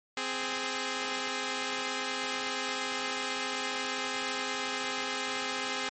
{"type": "tone pair together", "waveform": "5% pulse", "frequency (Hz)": [260.6, 415.3], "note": ["C4", "G#4"], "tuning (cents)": [-7, 0], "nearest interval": "minor sixth", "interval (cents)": 807, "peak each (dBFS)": [-23, -23], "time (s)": [0.17, 5.89], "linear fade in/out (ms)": 2, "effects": ["MP3 32 kbps"]}